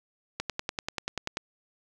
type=click train; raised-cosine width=0.2 ms; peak=-13 dBFS; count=11; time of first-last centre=0.4-1.371 s; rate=10.3 Hz; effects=none